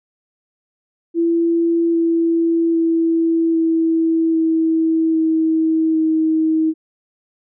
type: tone with pitch steps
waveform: sine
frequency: 335.7 / 332.6 / 329.6 / 326.5 / 323.5 / 320.5 / 317.6 Hz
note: E4 / E4 / E4 / E4 / E4 / E4 / D#4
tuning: +32 / +16 / 0 / -17 / -32 / -49 / +36 cents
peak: -13 dBFS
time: 1.14-6.74 s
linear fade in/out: 50 ms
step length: 800 ms
effects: none